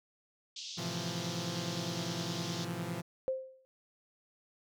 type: band-pass noise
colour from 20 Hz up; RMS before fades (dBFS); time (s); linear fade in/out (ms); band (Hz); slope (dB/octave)
pink; -44; 0.56-2.65; 5; 3000 to 6400; 48
type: chord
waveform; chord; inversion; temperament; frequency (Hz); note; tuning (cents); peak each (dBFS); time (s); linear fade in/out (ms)
sawtooth; F major seventh; first; equal; 110 / 130.81 / 164.81 / 174.61; A2 / C3 / E3 / F3; 0 / 0 / 0 / 0; -41 / -40 / -37 / -35; 0.77-3.02; 20
type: tone with exponential decay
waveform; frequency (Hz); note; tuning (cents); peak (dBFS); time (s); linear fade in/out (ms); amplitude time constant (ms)
sine; 524; C5; +2; -27; 3.28-3.65; 0; 80
effects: none